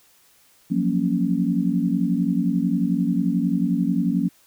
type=chord; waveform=sine; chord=Gb major seventh; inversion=third; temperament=equal with one note detuned; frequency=174.61 / 185.85 / 233.1 / 277.2 Hz; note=F3 / Gb3 / Bb3 / Db4; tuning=0 / +8 / 0 / 0 cents; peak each=-24 dBFS; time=0.7-4.29 s; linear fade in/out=20 ms; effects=white hiss -57 dBFS RMS until 4.46 s